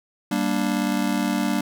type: chord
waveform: square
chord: G minor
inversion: none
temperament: just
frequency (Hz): 196 / 235.2 / 294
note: G3 / Bb3 / D4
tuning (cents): 0 / +16 / +2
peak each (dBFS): -26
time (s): 0.31-1.61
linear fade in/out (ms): 5
effects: none